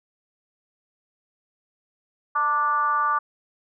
sine tone with frequency modulation, 1174.7 Hz, D6, in tune, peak -19 dBFS, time 2.35-3.19 s, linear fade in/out 10 ms, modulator 284 Hz, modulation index 0.73, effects none

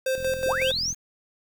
square tone with tremolo, 523.3 Hz, C5, in tune, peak -23 dBFS, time 0.06-0.72 s, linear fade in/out 5 ms, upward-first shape square, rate 5.4 Hz, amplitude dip 55%
click train, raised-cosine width 5 ms, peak -29 dBFS, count 33, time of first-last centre 0.18-0.928 s, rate 42.8 Hz
sine linear sweep, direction up, 130.81 to 6645 Hz, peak -24 dBFS, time 0.45-0.95 s, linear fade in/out 50 ms
effects 8-bit

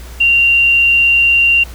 sine tone, 2768 Hz, F7, 16 cents flat, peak -7 dBFS, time 0.2-1.64 s, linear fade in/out 10 ms, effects added 60 Hz sine -29 dBFS peak until 1.74 s + pink hiss -37 dBFS RMS until 1.74 s

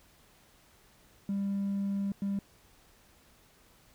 triangle tone bursts at uneven times, 198.5 Hz, G3, 22 cents sharp, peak -26 dBFS, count 2, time 1.29-2.12 / 2.22-2.39 s, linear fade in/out 2 ms, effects tanh soft clip ceiling -25 dBFS + pink hiss -62 dBFS RMS until 3.94 s

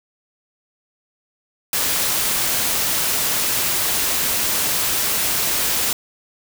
white noise, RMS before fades -20 dBFS, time 1.73-5.93 s, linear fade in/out 2 ms, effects none

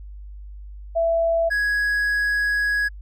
sine / triangle tone pair in turn, 665 / 1666 Hz, E5 / G#6, +15 / +5 cents, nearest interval octave + major third, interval 1590 cents, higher second, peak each -17 dBFS, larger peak neither, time 0.95-1.5 / 1.5-2.89 s, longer second, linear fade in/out 20 ms, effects added 50 Hz sine -35 dBFS peak until 3.01 s

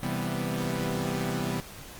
sawtooth chord, C major seventh, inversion none, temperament equal, 130.81 / 164.81 / 196 / 246.9 Hz, C3 / E3 / G3 / B3, 0 / 0 / 0 / 0 cents, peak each -30 dBFS, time 0.03-1.6 s, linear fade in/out 0 ms, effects pink hiss -45 dBFS RMS until 1.99 s + Opus 32 kbps

